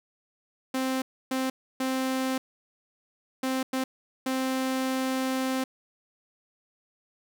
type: tone bursts at uneven times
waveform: sawtooth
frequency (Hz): 261.6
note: C4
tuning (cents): 0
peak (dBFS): -22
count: 6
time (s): 0.74-1.02 / 1.31-1.5 / 1.8-2.38 / 3.43-3.63 / 3.73-3.84 / 4.26-5.64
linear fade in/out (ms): 5
effects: none